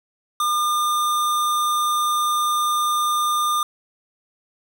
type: tone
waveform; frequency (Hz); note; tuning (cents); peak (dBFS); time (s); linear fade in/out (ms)
square; 1205; D6; +44; -19; 0.4-3.63; 2
effects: none

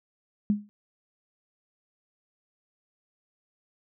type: tone with exponential decay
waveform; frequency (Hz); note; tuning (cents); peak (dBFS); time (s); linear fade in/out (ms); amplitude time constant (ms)
sine; 206.9; G#3; -6; -17; 0.5-0.69; 0; 40
effects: none

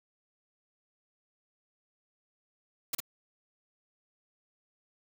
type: noise with echo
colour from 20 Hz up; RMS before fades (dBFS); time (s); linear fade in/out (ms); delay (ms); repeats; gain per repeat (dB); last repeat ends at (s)
white; -31; 2.93-2.95; 5; 53; 1; -3; 3.003
effects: none

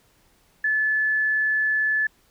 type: tone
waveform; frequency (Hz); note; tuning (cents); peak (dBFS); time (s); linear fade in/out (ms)
sine; 1731; A6; -29; -19; 0.64-2.07; 5
effects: pink hiss -61 dBFS RMS until 2.3 s

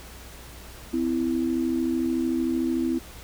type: tone pair together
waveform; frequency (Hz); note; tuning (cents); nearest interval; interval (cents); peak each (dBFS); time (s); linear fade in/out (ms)
sine; 256.2 / 329.6; C4 / E4; -36 / 0; major third; 436; -25; 0.93-2.99; 10
effects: added 60 Hz sine -45 dBFS peak until 3.23 s + pink hiss -45 dBFS RMS until 3.23 s

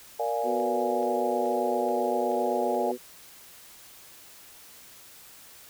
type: chord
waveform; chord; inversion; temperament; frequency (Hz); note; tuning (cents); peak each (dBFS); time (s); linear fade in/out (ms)
sine; Bb dominant seventh; none; equal; 466.2 / 587.3 / 698.5 / 830.6; Bb4 / D5 / F5 / Ab5; 0 / 0 / 0 / 0; -31; 0.19-2.92; 10
type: harmonic tone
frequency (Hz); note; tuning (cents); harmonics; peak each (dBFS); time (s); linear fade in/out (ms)
123.47; B2; 0; 2 / 3 / 4; -34 / -31 / -34; 0.43-2.98; 50
type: click train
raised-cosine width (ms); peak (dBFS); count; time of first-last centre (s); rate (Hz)
0.3; -35; 6; 0.6-2.746; 2.33
effects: white hiss -50 dBFS RMS until 5.69 s

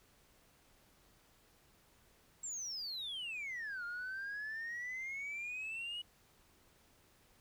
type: exponential two-way sweep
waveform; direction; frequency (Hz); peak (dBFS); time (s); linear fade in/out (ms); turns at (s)
sine; down then up; 7650 to 1396.9 to 2932; -38; 2.43-6.02; 10; 3.84
effects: tanh soft clip ceiling -38 dBFS + pink hiss -68 dBFS RMS until 7.4 s

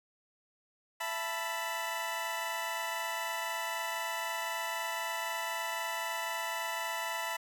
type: chord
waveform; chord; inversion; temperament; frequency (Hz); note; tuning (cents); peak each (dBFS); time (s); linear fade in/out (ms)
20% pulse; E suspended fourth; none; equal with one note detuned; 666.5 / 880 / 987.8; E5 / A5 / B5; +19 / 0 / 0; -35 / -34 / -32; 1-7.37; 10
effects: none

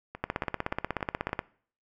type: two click trains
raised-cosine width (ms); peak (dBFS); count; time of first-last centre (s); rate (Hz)
0.5; -13 / -23; 20 / 5; 0.24-1.392 / 0.15-1.293; 16.5 / 3.5
effects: noise-tail reverb RT60 0.5 s tail -21 dB re dry

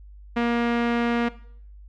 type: tone with low-pass filter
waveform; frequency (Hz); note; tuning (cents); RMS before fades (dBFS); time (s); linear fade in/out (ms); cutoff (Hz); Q
sawtooth; 236.4; A#3; +24; -23; 0.36-1.29; 10; 2400; 1.2
effects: noise-tail reverb RT60 0.6 s tail -18 dB re dry + added 50 Hz sine -42 dBFS peak until 1.88 s

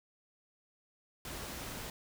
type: noise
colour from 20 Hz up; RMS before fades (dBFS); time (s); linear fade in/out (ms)
pink; -43; 1.25-1.9; 2
effects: none

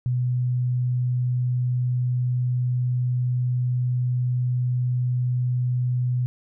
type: tone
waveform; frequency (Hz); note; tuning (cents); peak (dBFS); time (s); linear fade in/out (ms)
sine; 124.5; B2; +14; -20; 0.06-6.26; 0
effects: none

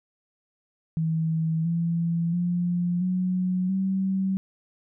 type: tone with pitch steps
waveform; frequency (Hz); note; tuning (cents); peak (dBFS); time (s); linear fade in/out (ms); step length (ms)
sine; 161.2 / 168.24 / 175.59 / 183.25 / 191.26; E3 / E3 / F3 / F#3 / G3; -38 / +36 / +10 / -16 / -42; -22; 0.97-4.37; 0; 680
effects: none

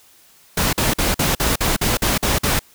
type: noise bursts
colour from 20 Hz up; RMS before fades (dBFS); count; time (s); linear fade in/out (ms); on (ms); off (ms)
pink; -18; 10; 0.57-2.593; 5; 160; 47
effects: white hiss -51 dBFS RMS until 2.74 s

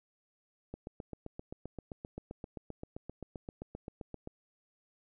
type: click train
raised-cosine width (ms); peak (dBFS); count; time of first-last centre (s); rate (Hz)
2; -28; 28; 0.74-4.274; 7.64
effects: none

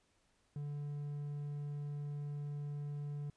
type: tone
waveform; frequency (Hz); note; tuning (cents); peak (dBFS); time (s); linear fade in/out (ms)
triangle; 145.5; D3; -16; -37; 0.56-3.3; 2
effects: pink hiss -75 dBFS RMS until 3.36 s + resampled to 22050 Hz

